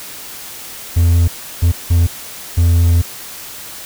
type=tone bursts at uneven times; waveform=triangle; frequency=85.2 Hz; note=F2; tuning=42 cents flat; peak=-6 dBFS; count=4; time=0.96-1.28 / 1.62-1.72 / 1.9-2.07 / 2.57-3.02 s; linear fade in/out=10 ms; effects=white hiss -31 dBFS RMS until 3.85 s